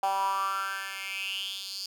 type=tone with high-pass filter sweep; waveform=10% pulse; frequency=194.4 Hz; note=G3; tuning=14 cents flat; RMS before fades=-32 dBFS; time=0.03-1.86 s; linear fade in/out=2 ms; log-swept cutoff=780 to 4800 Hz; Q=6.7; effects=none